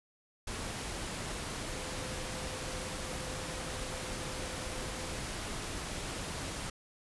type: tone in noise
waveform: sine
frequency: 514 Hz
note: C5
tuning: 31 cents flat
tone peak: -47 dBFS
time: 1.69-5.16 s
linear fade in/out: 5 ms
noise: pink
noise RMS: -39 dBFS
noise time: 0.47-6.7 s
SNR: -11 dB
effects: resampled to 24000 Hz